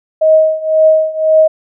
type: tone with tremolo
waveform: sine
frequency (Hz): 630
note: D#5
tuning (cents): +21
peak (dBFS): -3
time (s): 0.21-1.48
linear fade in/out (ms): 10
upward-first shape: triangle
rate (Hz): 1.9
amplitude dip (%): 90
effects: none